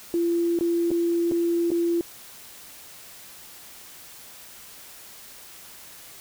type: tone with dropouts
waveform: sine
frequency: 340.8 Hz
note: F4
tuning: 42 cents flat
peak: -20 dBFS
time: 0.14-2.01 s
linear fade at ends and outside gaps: 1 ms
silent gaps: 0.589-0.609 / 0.906-0.914 / 1.313-1.319 / 1.705-1.716 s
effects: white hiss -45 dBFS RMS until 6.2 s